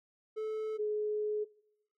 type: tone pair in turn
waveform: triangle / sine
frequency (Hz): 434.6 / 423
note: A4 / G#4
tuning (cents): -21 / +32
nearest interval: unison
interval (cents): 47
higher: first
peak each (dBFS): -32 / -30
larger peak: second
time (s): 0.36-0.78 / 0.78-1.45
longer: second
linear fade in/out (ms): 20
effects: noise-tail reverb RT60 0.8 s tail -22 dB re dry